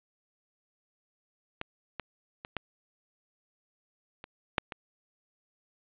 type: clicks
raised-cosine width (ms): 0.3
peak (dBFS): -17 / -18 / -23 / -15 / -26 / -8 / -21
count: 7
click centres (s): 1.614 / 1.997 / 2.449 / 2.567 / 4.241 / 4.582 / 4.722
effects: resampled to 8000 Hz + 8-bit